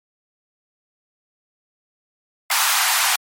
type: high-pass noise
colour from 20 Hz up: pink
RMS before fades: -18 dBFS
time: 2.5-3.16 s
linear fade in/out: 5 ms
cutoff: 780 Hz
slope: 48 dB/octave
effects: MP3 64 kbps